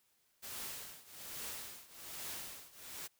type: noise with tremolo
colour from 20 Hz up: white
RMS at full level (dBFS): -43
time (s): 0.42-3.08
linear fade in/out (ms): 20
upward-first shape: triangle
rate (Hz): 1.2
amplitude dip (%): 90
effects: white hiss -75 dBFS RMS until 3.19 s